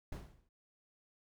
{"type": "noise with exponential decay", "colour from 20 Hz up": "brown", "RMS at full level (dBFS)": -39, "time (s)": [0.12, 0.49], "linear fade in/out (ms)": 5, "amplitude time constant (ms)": 80, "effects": []}